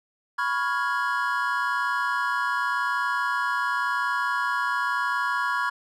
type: chord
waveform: triangle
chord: C# dominant seventh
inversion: third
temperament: equal with one note detuned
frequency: 987.8 / 1108.7 / 1408.3 / 1661.2 Hz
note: B5 / C#6 / E#6 / G#6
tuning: 0 / 0 / +14 / 0 cents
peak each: -27 dBFS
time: 0.38-5.7 s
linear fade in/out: 10 ms
effects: none